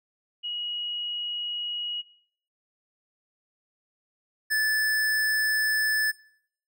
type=tone pair in turn; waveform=sine / square; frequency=2900 / 1740.4 Hz; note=F#7 / A6; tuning=-35 / -19 cents; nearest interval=major sixth; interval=884 cents; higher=first; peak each=-30 / -23 dBFS; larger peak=second; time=0.43-2.02 / 4.5-6.12 s; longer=second; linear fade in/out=20 ms; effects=noise-tail reverb RT60 0.6 s tail -19 dB re dry